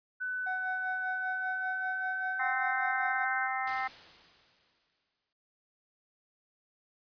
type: tone with pitch glide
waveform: sine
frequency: 1500 to 1544.8 Hz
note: F#6 to G6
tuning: +23 to -26 cents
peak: -32 dBFS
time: 0.2-3.48 s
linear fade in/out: 20 ms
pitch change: +51 cents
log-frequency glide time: 0.96-2.85 s
type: tone with tremolo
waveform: triangle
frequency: 743 Hz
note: F#5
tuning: 7 cents sharp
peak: -32 dBFS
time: 0.46-3.25 s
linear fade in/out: 10 ms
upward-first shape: sine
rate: 5.1 Hz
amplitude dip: 70%
type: harmonic tone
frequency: 260.6 Hz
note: C4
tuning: 7 cents flat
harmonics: 3 / 4 / 5 / 6 / 7 / 8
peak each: -34 / -41 / -37 / -47 / -38 / -38 dBFS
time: 2.39-3.88 s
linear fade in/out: 10 ms
type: noise with exponential decay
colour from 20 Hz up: white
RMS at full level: -43 dBFS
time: 3.67-5.33 s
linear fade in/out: 2 ms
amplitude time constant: 360 ms
effects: resampled to 11025 Hz